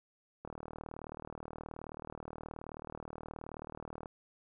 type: click train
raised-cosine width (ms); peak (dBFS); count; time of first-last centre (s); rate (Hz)
1; -29; 141; 0.45-4.058; 38.8
effects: none